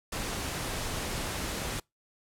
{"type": "noise", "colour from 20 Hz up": "pink", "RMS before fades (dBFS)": -34, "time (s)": [0.12, 1.8], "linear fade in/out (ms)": 5, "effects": ["noise-tail reverb RT60 0.2 s tail -26 dB re dry", "low-pass 12000 Hz 12 dB/octave"]}